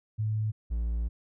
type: tone pair in turn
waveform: sine / triangle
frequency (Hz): 108.1 / 57.26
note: A2 / A#1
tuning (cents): -30 / -30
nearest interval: major seventh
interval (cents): 1100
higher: first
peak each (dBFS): -26 / -25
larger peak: second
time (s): 0.18-0.52 / 0.7-1.09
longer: second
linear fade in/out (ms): 20
effects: none